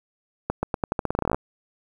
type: accelerating click train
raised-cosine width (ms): 1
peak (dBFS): -9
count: 17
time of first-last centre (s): 0.5-1.345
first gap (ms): 130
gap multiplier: 0.86
effects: 8-bit